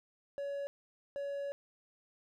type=tone bursts at uneven times; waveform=triangle; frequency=563 Hz; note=C#5; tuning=27 cents sharp; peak=-34 dBFS; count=2; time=0.38-0.67 / 1.16-1.52 s; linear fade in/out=0 ms; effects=none